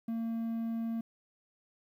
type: tone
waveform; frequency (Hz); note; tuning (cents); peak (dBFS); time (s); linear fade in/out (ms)
triangle; 228.1; A#3; -37; -30; 0.08-1.01; 5
effects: 11-bit